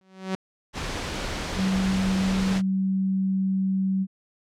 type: tone with exponential growth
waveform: sawtooth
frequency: 189.1 Hz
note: F#3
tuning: 38 cents sharp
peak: -19 dBFS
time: 0.01-0.35 s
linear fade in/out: 0 ms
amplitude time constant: 72 ms
type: noise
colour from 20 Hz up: pink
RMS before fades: -30 dBFS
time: 0.73-2.62 s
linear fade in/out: 50 ms
type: tone with pitch glide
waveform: sine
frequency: 190 to 191.1 Hz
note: F#3 to G3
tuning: +46 to -44 cents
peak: -21 dBFS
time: 1.56-4.07 s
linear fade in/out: 50 ms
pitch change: +10 cents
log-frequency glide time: 2.06-2.89 s
effects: low-pass 6000 Hz 12 dB/octave